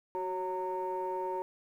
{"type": "tone cluster", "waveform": "sine", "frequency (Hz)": [372.8, 551, 919], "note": ["F#4", "C#5", "A#5"], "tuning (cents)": [13, -11, -25], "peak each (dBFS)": [-35, -39, -34], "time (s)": [0.15, 1.42], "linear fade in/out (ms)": 0, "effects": ["tanh soft clip ceiling -26 dBFS", "11-bit"]}